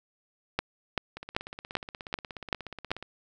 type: two click trains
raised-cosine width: 0.3 ms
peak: -23 / -10 dBFS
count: 32 / 7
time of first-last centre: 1.17-3.026 / 0.59-2.916 s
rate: 16.7 / 2.58 Hz
effects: none